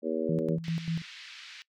harmonic tone, 79.8 Hz, D#2, 44 cents sharp, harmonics 3 / 4 / 5 / 6 / 7, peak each -34 / -34 / -34 / -34 / -34 dBFS, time 0.02-0.58 s, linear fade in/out 50 ms
sine tone with tremolo, 164.81 Hz, E3, in tune, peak -27 dBFS, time 0.29-1.02 s, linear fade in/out 2 ms, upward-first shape square, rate 5.1 Hz, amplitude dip 70%
pink band-pass noise, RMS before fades -47 dBFS, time 0.64-1.62 s, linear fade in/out 0 ms, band 1800 to 4800 Hz, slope 24 dB/octave
effects noise-tail reverb RT60 0.1 s tail -20 dB re dry

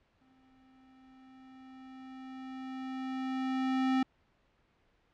square tone with exponential growth, 261.6 Hz, C4, in tune, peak -26 dBFS, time 0.21-4.03 s, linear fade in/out 5 ms, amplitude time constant 830 ms, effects pink hiss -71 dBFS RMS until 5.13 s + low-pass 3000 Hz 12 dB/octave

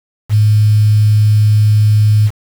sine tone with quantisation, 106.2 Hz, G#2, 39 cents sharp, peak -6 dBFS, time 0.29-2.31 s, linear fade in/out 50 ms, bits 5, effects none

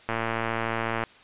click train, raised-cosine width 0.5 ms, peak -12 dBFS, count 109, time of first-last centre 0.09-1.037 s, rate 114 Hz, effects white hiss -52 dBFS RMS until 1.23 s + resampled to 8000 Hz

